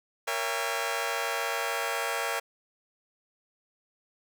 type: chord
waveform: 15% pulse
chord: A# diminished seventh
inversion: none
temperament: just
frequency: 466.2 / 559.4 / 671.3 / 805.5 Hz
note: A#4 / C#5 / E5 / G5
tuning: 0 / +16 / +31 / +47 cents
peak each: -28 dBFS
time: 0.27-2.4 s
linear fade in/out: 10 ms
effects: none